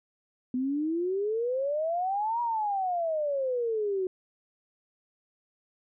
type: exponential two-way sweep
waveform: sine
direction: up then down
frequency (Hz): 247.6 to 964 to 365.4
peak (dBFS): -26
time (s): 0.54-4.07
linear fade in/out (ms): 2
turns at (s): 2.41
effects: none